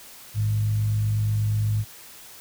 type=tone with frequency modulation; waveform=sine; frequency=106.6 Hz; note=G#2; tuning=46 cents sharp; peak=-20 dBFS; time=0.34-1.85 s; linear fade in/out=50 ms; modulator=48.2 Hz; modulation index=0.3; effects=white hiss -45 dBFS RMS until 2.4 s